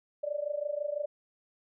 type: tone with amplitude modulation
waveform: sine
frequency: 587.3 Hz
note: D5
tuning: in tune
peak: -27 dBFS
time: 0.23-1.06 s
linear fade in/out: 10 ms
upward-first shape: sine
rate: 26 Hz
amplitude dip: 85%
effects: none